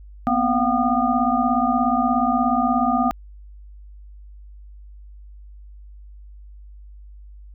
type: tone cluster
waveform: sine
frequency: 238.5 / 255.3 / 704 / 761 / 1218 Hz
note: A#3 / C4 / F5 / F#5 / D#6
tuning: +40 / -42 / +14 / +48 / -37 cents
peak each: -23 dBFS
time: 0.27-3.11 s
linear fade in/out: 0 ms
effects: added 50 Hz sine -39 dBFS peak until 7.54 s